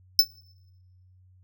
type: tone with exponential decay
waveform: square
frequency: 5274 Hz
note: E8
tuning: in tune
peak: -9 dBFS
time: 0.19-0.27 s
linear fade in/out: 2 ms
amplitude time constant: 16 ms
effects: noise-tail reverb RT60 1.0 s tail -26 dB re dry + added 92 Hz sine -54 dBFS peak until 1.43 s